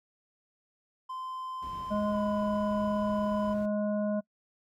triangle tone with pitch glide, 1034 to 1005.7 Hz, C6 to B5, -21 to +31 cents, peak -34 dBFS, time 1.09-3.54 s, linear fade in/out 10 ms, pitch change -48 cents, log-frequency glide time 2.11-2.17 s
brown noise, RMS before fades -43 dBFS, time 1.62-3.66 s, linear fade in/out 5 ms
harmonic tone, 208.5 Hz, G#3, 7 cents sharp, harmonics 1 / 3 / 5 / 7, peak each -29 / -31 / -46 / -49 dBFS, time 1.9-4.21 s, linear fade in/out 20 ms
effects noise-tail reverb RT60 0.1 s tail -24 dB re dry + high-pass 60 Hz 12 dB/octave

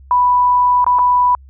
sine tone with dropouts, 987.8 Hz, B5, in tune, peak -9 dBFS, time 0.11-1.35 s, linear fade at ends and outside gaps 1 ms, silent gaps 0.844-0.865 / 0.987-0.991 s, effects added 67 Hz sine -38 dBFS peak until 1.49 s

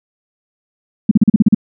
sine tone bursts, 212.6 Hz, G#3, 41 cents sharp, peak -3 dBFS, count 8, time 1.09-1.547 s, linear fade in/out 5 ms, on 23 ms, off 39 ms, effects none

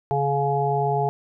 harmonic tone, 140.6 Hz, C#3, 25 cents sharp, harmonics 1 / 3 / 5 / 6, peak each -25 / -25 / -25 / -25 dBFS, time 0.11-1.09 s, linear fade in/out 0 ms, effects none

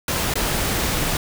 pink noise with dropouts, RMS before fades -22 dBFS, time 0.08-1.17 s, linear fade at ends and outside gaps 2 ms, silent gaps 0.339-0.355 s, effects none

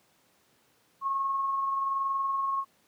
sine tone with amplitude modulation, 1090 Hz, C#6, 29 cents flat, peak -25 dBFS, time 1.01-2.65 s, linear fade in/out 50 ms, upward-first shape sine, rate 21.1 Hz, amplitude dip 30%, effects pink hiss -66 dBFS RMS until 2.87 s + high-pass 150 Hz 12 dB/octave

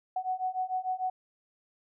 sine beating tone pair, 740 / 746.7 Hz, F#5 / F#5, 0 / +16 cents, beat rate 6.7 Hz, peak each -33 / -32 dBFS, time 0.16-1.1 s, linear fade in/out 5 ms, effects none

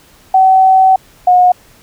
sine tone pair in turn, 759 / 723.7 Hz, F#5 / F#5, +44 / -39 cents, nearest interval minor second, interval 83 cents, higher first, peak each -4 dBFS, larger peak neither, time 0.34-0.96 / 1.27-1.52 s, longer first, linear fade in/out 5 ms, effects pink hiss -45 dBFS RMS until 1.82 s

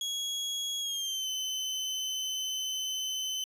30% pulse tone with pitch glide, 3322 to 3046 Hz, G#7 to F#7, 0 to +50 cents, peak -29 dBFS, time 0.01-3.44 s, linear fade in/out 2 ms, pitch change -150 cents, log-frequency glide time 0.8-1.28 s, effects resampled to 32000 Hz

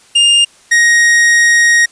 45% pulse tone pair in turn, 2812 / 1876.8 Hz, F7 / A#6, +11 / +11 cents, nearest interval perfect fifth, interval 700 cents, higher first, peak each -6 dBFS, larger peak neither, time 0.15-0.45 / 0.71-1.86 s, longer second, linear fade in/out 10 ms, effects white hiss -45 dBFS RMS until 1.91 s + resampled to 22050 Hz

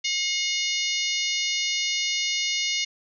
harmonic tone, 720 Hz, F#5, 47 cents flat, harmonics 3 / 4 / 5 / 6 / 7 / 8 / 9, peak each -29 / -30 / -31 / -32 / -32 / -33 / -34 dBFS, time 0.04-2.85 s, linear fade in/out 10 ms, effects none

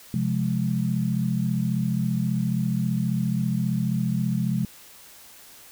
sine chord, F minor, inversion second, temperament just, 130.96 / 174.61 / 209.5 Hz, C3 / F3 / Ab3, +2 / 0 / +15 cents, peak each -26 dBFS, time 0.14-4.65 s, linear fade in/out 2 ms, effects white hiss -48 dBFS RMS until 5.71 s

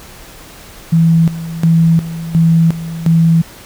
sine tone with tremolo, 164.81 Hz, E3, in tune, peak -6 dBFS, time 0.92-3.42 s, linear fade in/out 10 ms, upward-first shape square, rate 1.4 Hz, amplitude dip 80%, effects pink hiss -36 dBFS RMS until 3.65 s

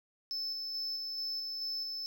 triangle tone with tremolo, 5260 Hz, E8, 5 cents flat, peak -33 dBFS, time 0.31-2.06 s, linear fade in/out 0 ms, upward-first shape square, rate 2.3 Hz, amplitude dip 25%, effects none

